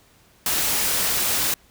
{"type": "noise", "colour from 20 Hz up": "white", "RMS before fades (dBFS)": -22, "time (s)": [0.46, 1.54], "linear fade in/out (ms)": 2, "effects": ["pink hiss -56 dBFS RMS until 1.7 s"]}